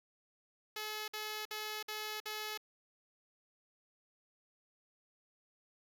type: tone bursts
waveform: 5% pulse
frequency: 427.6 Hz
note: A4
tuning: 49 cents flat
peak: -28 dBFS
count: 5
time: 0.76-2.576 s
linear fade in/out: 5 ms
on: 320 ms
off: 54 ms
effects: none